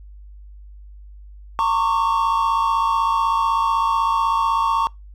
triangle tone cluster, 912 / 1099 / 1155 Hz, A#5 / C#6 / D6, -38 / -15 / -29 cents, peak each -18 / -18 / -23 dBFS, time 1.59-4.87 s, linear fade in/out 0 ms, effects noise-tail reverb RT60 0.2 s tail -25 dB re dry + added 50 Hz sine -38 dBFS peak until 5.14 s

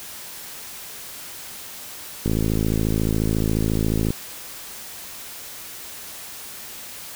click train, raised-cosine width 3 ms, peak -9 dBFS, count 101, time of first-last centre 2.26-4.105 s, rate 54.2 Hz, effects white hiss -37 dBFS RMS until 7.15 s

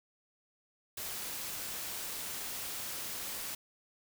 white noise, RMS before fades -40 dBFS, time 0.97-3.55 s, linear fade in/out 5 ms, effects none

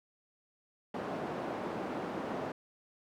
white band-pass noise, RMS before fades -38 dBFS, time 0.94-2.52 s, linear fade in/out 5 ms, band 170 to 680 Hz, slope 12 dB/octave, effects none

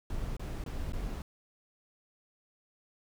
brown noise with dropouts, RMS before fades -36 dBFS, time 0.1-1.22 s, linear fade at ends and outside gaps 1 ms, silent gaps 0.367-0.395 / 0.639-0.662 / 0.922-0.933 s, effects none

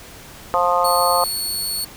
harmonic tone, 176.4 Hz, F3, 18 cents sharp, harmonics 3 / 4 / 5 / 6 / 7, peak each -21 / -21 / -21 / -21 / -21 dBFS, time 0.54-1.24 s, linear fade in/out 0 ms
20% pulse tone, 4407 Hz, C#8, 11 cents flat, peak -16 dBFS, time 0.84-1.85 s, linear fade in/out 10 ms
effects pink hiss -40 dBFS RMS until 1.96 s

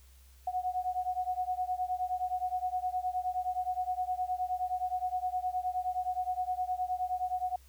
sine beating tone pair, 729 / 738.6 Hz, F#5 / F#5, -26 / -3 cents, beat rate 9.6 Hz, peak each -33 / -34 dBFS, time 0.47-7.56 s, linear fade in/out 5 ms, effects added 65 Hz sine -55 dBFS peak until 7.68 s + white hiss -64 dBFS RMS until 7.68 s

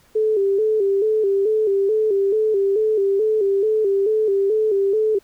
sine tone with vibrato, 413.3 Hz, G#4, 8 cents flat, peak -15 dBFS, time 0.15-5.19 s, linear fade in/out 10 ms, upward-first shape square, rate 2.3 Hz, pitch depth 84 cents each way, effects pink hiss -56 dBFS RMS until 5.23 s

